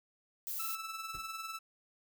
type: noise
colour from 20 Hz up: violet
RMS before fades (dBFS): -39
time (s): 0.47-0.75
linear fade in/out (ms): 0
type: tone with tremolo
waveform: sawtooth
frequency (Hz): 1318.5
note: E6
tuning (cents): 0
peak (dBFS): -34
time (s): 0.59-1.59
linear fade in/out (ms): 10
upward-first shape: triangle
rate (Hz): 20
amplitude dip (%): 60
type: noise with exponential decay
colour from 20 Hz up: brown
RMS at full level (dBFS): -46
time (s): 1.14-1.32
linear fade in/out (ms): 5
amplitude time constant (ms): 39
effects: none